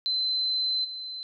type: tone with level steps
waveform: sine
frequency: 4062 Hz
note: B7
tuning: 48 cents sharp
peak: -24 / -34 dBFS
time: 0.06-1.23 s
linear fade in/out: 0 ms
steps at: 0.84 s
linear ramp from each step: 10 ms
effects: none